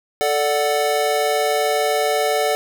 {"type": "chord", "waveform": "square", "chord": "D major", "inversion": "second", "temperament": "equal", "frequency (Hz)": [440, 587.3, 740], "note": ["A4", "D5", "F#5"], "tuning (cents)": [0, 0, 0], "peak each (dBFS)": -22, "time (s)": [0.21, 2.55], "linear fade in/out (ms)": 0, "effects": []}